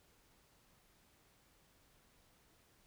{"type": "silence", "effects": ["pink hiss -70 dBFS RMS until 2.86 s"]}